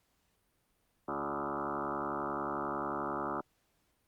sine tone with frequency modulation, 792 Hz, G5, 18 cents sharp, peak -33 dBFS, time 1.08-3.41 s, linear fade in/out 5 ms, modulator 71.2 Hz, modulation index 7.9, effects pink hiss -75 dBFS RMS until 4.07 s + Opus 48 kbps

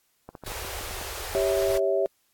clicks, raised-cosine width 1 ms, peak -25 dBFS, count 9, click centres 0.29 / 0.352 / 0.437 / 0.479 / 0.518 / 0.648 / 0.809 / 0.91 / 1.014 s
pink band-stop noise, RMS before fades -35 dBFS, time 0.46-1.78 s, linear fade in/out 5 ms, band 100 to 370 Hz, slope 48 dB/octave
sine chord, C# diminished, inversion second, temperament equal with one note detuned, 392 / 554.4 / 653.6 Hz, G4 / C#5 / E5, 0 / 0 / -15 cents, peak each -25 / -26 / -26 dBFS, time 1.35-2.06 s, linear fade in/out 0 ms
effects white hiss -69 dBFS RMS until 2.33 s + AAC 64 kbps

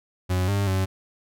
40% pulse tone with pitch steps, 91.7 / 100 / 94.8 Hz, F#2 / G2 / F#2, -15 / +35 / +43 cents, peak -20 dBFS, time 0.29-0.86 s, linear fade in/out 20 ms, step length 190 ms, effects none

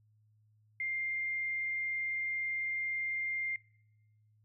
sine tone, 2106 Hz, C7, 11 cents sharp, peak -33 dBFS, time 0.8-3.56 s, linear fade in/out 2 ms, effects noise-tail reverb RT60 0.9 s tail -22 dB re dry + added 107 Hz sine -65 dBFS peak until 4.44 s

